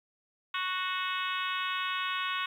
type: harmonic tone with a mistuned harmonic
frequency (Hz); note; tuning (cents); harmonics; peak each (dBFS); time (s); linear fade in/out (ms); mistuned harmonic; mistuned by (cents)
370; F#4; 0; 3 / 4 / 5 / 6 / 7 / 8 / 9 / 10; -34 / -37 / -41 / -41 / -38 / -40 / -42 / -42; 0.54-2.46; 5; 6; -23
effects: 10-bit